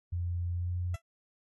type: tone with pitch glide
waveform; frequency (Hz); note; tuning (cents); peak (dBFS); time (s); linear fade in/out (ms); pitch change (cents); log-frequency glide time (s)
sine; 87.31 to 88.94; F2 to F2; 0 to +32; -30; 0.12-0.96; 10; +32; 0.53-0.73
type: tone with exponential decay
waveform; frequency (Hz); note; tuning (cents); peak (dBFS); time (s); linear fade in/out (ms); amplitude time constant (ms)
15% pulse; 668; E5; +23; -34; 0.94-1.02; 5; 16
effects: AAC 32 kbps